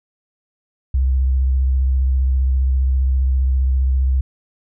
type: tone with vibrato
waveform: sine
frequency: 65.41 Hz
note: C2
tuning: in tune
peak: -13 dBFS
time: 0.94-4.21 s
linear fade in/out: 5 ms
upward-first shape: triangle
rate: 15 Hz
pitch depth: 48 cents each way
effects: none